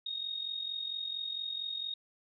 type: tone with amplitude modulation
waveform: sine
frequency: 3729 Hz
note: A#7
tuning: in tune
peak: -32 dBFS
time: 0.06-1.94 s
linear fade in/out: 5 ms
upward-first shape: sine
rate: 44.4 Hz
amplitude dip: 65%
effects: none